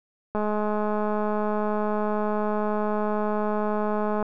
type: click train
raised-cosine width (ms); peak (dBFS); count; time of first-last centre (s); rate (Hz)
1; -14; 819; 0.35-4.227; 211
effects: none